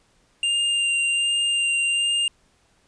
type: tone with vibrato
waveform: square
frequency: 2794 Hz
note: F7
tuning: in tune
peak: -20 dBFS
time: 0.43-2.28 s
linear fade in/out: 2 ms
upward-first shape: sine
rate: 1.3 Hz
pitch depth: 11 cents each way
effects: pink hiss -62 dBFS RMS until 2.87 s + resampled to 22050 Hz